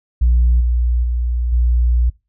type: tone with level steps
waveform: sine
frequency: 60 Hz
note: B1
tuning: 49 cents flat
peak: -8 / -12 / -15 / -10 dBFS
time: 0.21-2.1 s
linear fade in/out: 10 ms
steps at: 0.6 / 1.03 / 1.52 s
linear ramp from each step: 10 ms
effects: noise-tail reverb RT60 0.3 s tail -25 dB re dry + tanh soft clip ceiling -7 dBFS